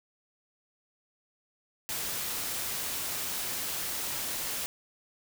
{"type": "noise", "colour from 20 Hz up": "white", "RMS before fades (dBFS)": -34, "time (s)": [1.89, 4.66], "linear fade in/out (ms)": 0, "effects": []}